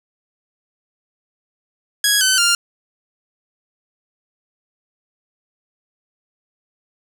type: tone with pitch steps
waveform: 10% pulse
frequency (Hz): 1661.2 / 1523.3 / 1396.9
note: G#6 / F#6 / F6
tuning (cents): 0 / +50 / 0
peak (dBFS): -4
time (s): 2.04-2.55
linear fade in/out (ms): 2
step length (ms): 170
effects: none